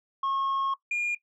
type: tone pair in turn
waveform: sine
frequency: 1087 / 2419 Hz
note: C#6 / D#7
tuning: -34 / -49 cents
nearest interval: octave + major second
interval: 1385 cents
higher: second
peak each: -23 dBFS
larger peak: neither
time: 0.23-0.74 / 0.91-1.15 s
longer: first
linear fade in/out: 5 ms
effects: noise-tail reverb RT60 0.1 s tail -17 dB re dry + tanh soft clip ceiling -24 dBFS